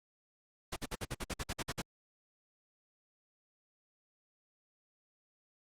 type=noise bursts; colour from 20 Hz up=pink; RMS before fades=-37 dBFS; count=12; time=0.72-1.82 s; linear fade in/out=10 ms; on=44 ms; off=52 ms; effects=low-pass 10000 Hz 12 dB/octave + Opus 48 kbps